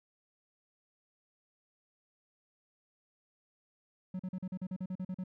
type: tone bursts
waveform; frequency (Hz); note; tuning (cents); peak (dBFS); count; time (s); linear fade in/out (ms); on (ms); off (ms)
triangle; 185; F#3; 0; -33; 12; 4.14-5.239; 5; 54; 41
effects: none